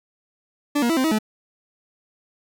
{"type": "tone with pitch steps", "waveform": "40% pulse", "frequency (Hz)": [291.3, 237.1, 329.3, 260.1, 320.1, 215.6], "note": ["D4", "A#3", "E4", "C4", "D#4", "A3"], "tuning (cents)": [-14, 30, -2, -10, 49, -35], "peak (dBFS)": -17, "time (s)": [0.75, 1.188], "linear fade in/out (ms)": 10, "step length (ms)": 73, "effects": []}